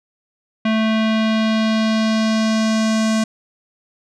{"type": "tone with low-pass filter sweep", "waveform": "square", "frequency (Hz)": 220, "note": "A3", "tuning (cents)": 0, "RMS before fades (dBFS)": -17, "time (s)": [0.65, 3.24], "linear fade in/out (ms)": 5, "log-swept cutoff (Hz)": [2900, 7300], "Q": 1.7, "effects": []}